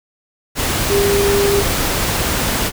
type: tone in noise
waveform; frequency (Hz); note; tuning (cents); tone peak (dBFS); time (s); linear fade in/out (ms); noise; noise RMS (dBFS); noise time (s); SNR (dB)
sine; 401.3; G4; +41; -13; 0.88-1.64; 50; pink; -18; 0.55-2.72; +2
effects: none